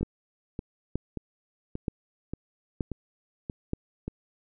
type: two click trains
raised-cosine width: 3 ms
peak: -15 / -20 dBFS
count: 5 / 8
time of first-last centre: 0.03-3.734 / 0.01-4.08 s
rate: 1.08 / 1.72 Hz
effects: none